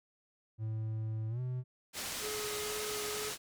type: tone with pitch glide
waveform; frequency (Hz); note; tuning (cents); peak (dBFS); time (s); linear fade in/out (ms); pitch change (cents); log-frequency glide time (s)
triangle; 110 to 126.36; A2 to B2; 0 to +40; -32; 0.58-1.64; 50; +240; 1.29-1.4
type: low-pass noise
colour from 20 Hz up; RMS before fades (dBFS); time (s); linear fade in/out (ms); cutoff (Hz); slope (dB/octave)
white; -40; 1.93-3.38; 50; 9100; 12
type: tone with vibrato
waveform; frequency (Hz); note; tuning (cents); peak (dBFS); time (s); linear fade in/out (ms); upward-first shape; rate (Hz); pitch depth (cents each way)
square; 422.2; G#4; +29; -40; 2.2-3.33; 50; triangle; 2.1; 16
effects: none